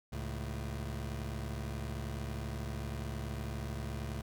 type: tone pair together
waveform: 25% pulse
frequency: 69.3 / 110.33 Hz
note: C#2 / A2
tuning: 0 / +5 cents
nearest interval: minor sixth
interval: 805 cents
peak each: -35 / -38 dBFS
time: 0.12-4.22 s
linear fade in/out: 10 ms
effects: none